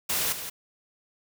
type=noise with echo; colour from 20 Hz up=white; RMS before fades=-27 dBFS; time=0.09-0.33 s; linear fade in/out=10 ms; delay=170 ms; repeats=1; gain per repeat=-9 dB; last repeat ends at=0.5 s; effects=none